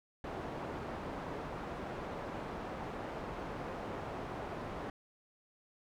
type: low-pass noise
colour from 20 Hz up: white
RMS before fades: -42 dBFS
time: 0.24-4.9 s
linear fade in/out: 2 ms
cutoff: 830 Hz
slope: 12 dB/octave
effects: none